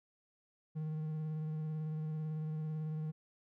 triangle tone with vibrato, 155.56 Hz, D#3, in tune, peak -34 dBFS, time 0.75-3.12 s, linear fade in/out 20 ms, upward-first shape sine, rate 18 Hz, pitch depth 21 cents each way, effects none

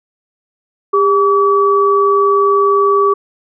sine tone pair together, 401.4 / 1144.9 Hz, G4 / D6, +41 / -44 cents, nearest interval octave + tritone, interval 1815 cents, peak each -11 dBFS, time 0.93-3.14 s, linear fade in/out 10 ms, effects none

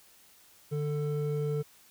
triangle tone pair together, 148.03 / 443.6 Hz, D3 / A4, +14 / +14 cents, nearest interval octave + perfect fifth, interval 1900 cents, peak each -28 / -31 dBFS, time 0.71-1.63 s, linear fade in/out 20 ms, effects white hiss -59 dBFS RMS until 1.9 s

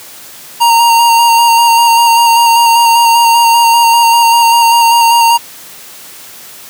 square tone with vibrato, 930 Hz, A#5, 4 cents flat, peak -5 dBFS, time 0.6-5.38 s, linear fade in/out 20 ms, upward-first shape square, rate 5.1 Hz, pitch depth 15 cents each way, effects white hiss -32 dBFS RMS until 6.69 s + high-pass 100 Hz 12 dB/octave

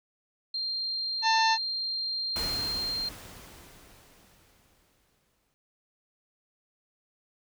sine tone, 4186 Hz, C8, in tune, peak -29 dBFS, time 0.54-3.09 s, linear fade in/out 5 ms
harmonic tone, 894 Hz, A5, 27 cents sharp, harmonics 1 / 2 / 3 / 4 / 5 / 6 / 7, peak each -23 / -29 / -33 / -35 / -37 / -39 / -40 dBFS, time 1.22-1.58 s, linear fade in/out 50 ms
pink noise with exponential decay, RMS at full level -35 dBFS, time 2.36-5.54 s, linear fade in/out 0 ms, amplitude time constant 690 ms
effects none

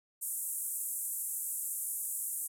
pink band-pass noise, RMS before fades -37 dBFS, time 0.21-2.48 s, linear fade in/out 20 ms, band 8000 to 14000 Hz, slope 48 dB/octave, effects none

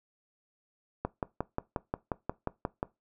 click train, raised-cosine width 1 ms, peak -16 dBFS, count 11, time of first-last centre 1.05-2.829 s, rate 5.62 Hz, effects noise-tail reverb RT60 0.2 s tail -20 dB re dry

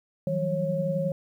sine tone cluster, 160.1 / 178.9 / 190.2 / 547 Hz, D#3 / F3 / F#3 / C#5, +50 / +42 / +48 / -23 cents, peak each -29 / -34 / -34 / -27 dBFS, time 0.27-1.12 s, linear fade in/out 2 ms, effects 10-bit

